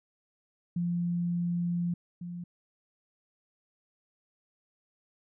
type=tone pair in turn; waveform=sine; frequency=173.5 / 174.61 Hz; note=F3 / F3; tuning=-11 / 0 cents; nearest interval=unison; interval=11 cents; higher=second; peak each=-27 / -36 dBFS; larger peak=first; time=0.76-1.94 / 2.21-2.44 s; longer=first; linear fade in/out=5 ms; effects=none